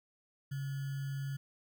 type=tone with sample-and-hold; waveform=sine; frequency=137.7 Hz; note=C#3; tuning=11 cents flat; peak=-35 dBFS; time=0.51-1.37 s; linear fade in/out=10 ms; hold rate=1575 Hz; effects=none